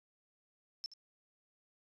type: tone with echo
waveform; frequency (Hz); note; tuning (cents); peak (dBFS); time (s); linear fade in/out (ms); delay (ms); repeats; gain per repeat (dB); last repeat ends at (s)
sine; 5310; E8; +12; -37; 0.84-0.86; 0; 76; 1; -14; 0.936
effects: resampled to 32000 Hz